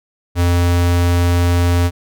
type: tone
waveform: square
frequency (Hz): 87.31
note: F2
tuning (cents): 0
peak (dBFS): -12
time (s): 0.35-1.91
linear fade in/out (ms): 50
effects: none